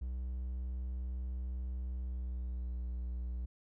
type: tone with pitch glide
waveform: triangle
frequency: 62.7 to 60.95 Hz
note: B1 to B1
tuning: +27 to -22 cents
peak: -34 dBFS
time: 0.01-3.46 s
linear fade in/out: 10 ms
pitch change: -49 cents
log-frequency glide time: 1.96-2.8 s
effects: none